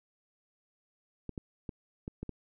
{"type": "clicks", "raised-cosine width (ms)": 3, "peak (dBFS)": -25, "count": 6, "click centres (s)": [1.293, 1.378, 1.692, 2.079, 2.23, 2.293], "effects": []}